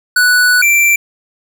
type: tone pair in turn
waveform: square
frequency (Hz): 1480 / 2349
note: F#6 / D7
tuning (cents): 0 / 0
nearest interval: minor sixth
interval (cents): 800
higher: second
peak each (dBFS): -8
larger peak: neither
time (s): 0.16-0.62 / 0.62-0.96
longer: first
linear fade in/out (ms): 5
effects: 7-bit